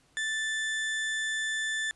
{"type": "tone", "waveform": "35% pulse", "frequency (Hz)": 1760, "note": "A6", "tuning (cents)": 0, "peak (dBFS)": -27, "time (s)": [0.17, 1.91], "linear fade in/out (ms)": 0, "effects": ["pink hiss -65 dBFS RMS until 1.95 s", "resampled to 24000 Hz"]}